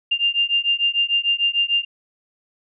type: beating tone pair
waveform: sine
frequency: 2794 / 2800.7 Hz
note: F7 / F7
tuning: 0 / +4 cents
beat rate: 6.7 Hz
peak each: -20 / -20 dBFS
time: 0.11-1.85 s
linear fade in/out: 10 ms
effects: none